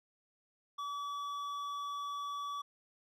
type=tone with hard clipping; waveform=sine; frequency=1145 Hz; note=D6; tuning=44 cents flat; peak=-39 dBFS; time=0.78-2.62 s; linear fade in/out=10 ms; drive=8 dB; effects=none